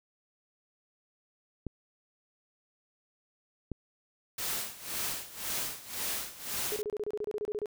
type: clicks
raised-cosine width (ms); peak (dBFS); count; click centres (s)
3; -23; 2; 1.667 / 3.717
type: noise with tremolo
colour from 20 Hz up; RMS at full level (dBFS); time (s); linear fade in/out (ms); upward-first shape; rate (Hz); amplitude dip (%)
white; -33; 4.38-6.82; 5; sine; 1.9; 85
type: tone bursts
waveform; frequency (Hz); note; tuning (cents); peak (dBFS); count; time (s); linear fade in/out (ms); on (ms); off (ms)
sine; 420; G#4; +19; -31; 14; 6.72-7.658; 0; 41; 28
effects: none